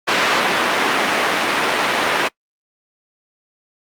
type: band-pass noise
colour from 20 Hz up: white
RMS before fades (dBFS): -17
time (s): 0.07-2.29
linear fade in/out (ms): 20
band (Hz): 260 to 2200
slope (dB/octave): 12
effects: noise-tail reverb RT60 0.1 s tail -24 dB re dry + Opus 48 kbps